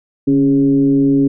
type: tone with frequency modulation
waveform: sine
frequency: 277.2 Hz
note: C#4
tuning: in tune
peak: -9 dBFS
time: 0.27-1.28 s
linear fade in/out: 10 ms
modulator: 133 Hz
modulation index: 0.6
effects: none

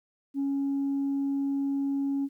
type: tone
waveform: sine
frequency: 277.2 Hz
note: C#4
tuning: in tune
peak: -24 dBFS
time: 0.34-2.29 s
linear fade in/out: 50 ms
effects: tanh soft clip ceiling -23 dBFS + 11-bit

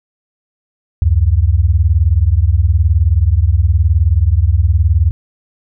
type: beating tone pair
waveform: sine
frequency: 71.8 / 90.8 Hz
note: D2 / F#2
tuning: -39 / -32 cents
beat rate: 19 Hz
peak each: -11 dBFS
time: 1.02-5.11 s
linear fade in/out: 0 ms
effects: none

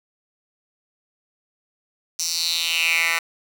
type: tone with high-pass filter sweep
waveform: 10% pulse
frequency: 166.5 Hz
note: E3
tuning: 18 cents sharp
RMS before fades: -22 dBFS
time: 2.19-3.19 s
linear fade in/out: 5 ms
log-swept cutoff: 5800 to 1700 Hz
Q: 4.3
effects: 7-bit

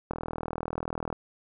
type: click train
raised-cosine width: 1 ms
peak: -17 dBFS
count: 42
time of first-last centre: 0.11-1.127 s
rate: 40.3 Hz
effects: none

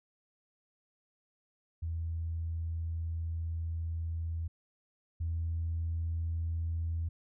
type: tone pair in turn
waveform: sine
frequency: 82.41 / 82.72 Hz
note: E2 / E2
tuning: 0 / +7 cents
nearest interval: unison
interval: 7 cents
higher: second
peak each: -32 / -30 dBFS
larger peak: second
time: 1.82-4.48 / 5.2-7.09 s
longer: first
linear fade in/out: 10 ms
effects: tanh soft clip ceiling -26 dBFS

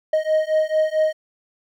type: beating tone pair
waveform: triangle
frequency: 622.3 / 626.8 Hz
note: D#5 / D#5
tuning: 0 / +13 cents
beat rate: 4.5 Hz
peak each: -18 dBFS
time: 0.13-1.13 s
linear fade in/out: 5 ms
effects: none

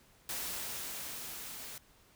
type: noise with level ramp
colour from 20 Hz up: white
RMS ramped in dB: -38 to -46 dBFS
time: 0.29-1.78 s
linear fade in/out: 2 ms
effects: pink hiss -64 dBFS RMS until 2.15 s

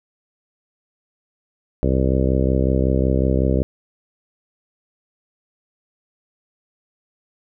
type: harmonic tone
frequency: 65.41 Hz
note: C2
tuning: in tune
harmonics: 1 / 2 / 3 / 4 / 5 / 6 / 7 / 8 / 9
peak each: -19 / -22 / -24 / -25 / -26 / -27 / -27 / -28 / -29 dBFS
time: 1.83-3.63 s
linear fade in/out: 0 ms
effects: none

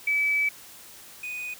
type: tone pair in turn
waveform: sine / triangle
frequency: 2297 / 2485 Hz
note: D7 / D#7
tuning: -39 / -3 cents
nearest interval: minor second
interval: 136 cents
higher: second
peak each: -21 / -30 dBFS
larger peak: first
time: 0.07-0.49 / 1.23-1.54 s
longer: first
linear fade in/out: 5 ms
effects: white hiss -47 dBFS RMS until 1.59 s

